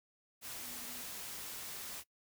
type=tone in noise; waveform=sine; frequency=244.8 Hz; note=B3; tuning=15 cents flat; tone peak=-56 dBFS; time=0.61-1.05 s; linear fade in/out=50 ms; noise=white; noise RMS=-45 dBFS; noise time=0.41-2.04 s; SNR=-14 dB; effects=noise-tail reverb RT60 0.1 s tail -21 dB re dry